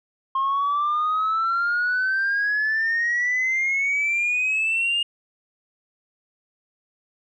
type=exponential sweep; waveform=sine; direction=up; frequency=1065 to 2847 Hz; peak=-18 dBFS; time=0.35-5.03 s; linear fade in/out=5 ms; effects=tanh soft clip ceiling -17 dBFS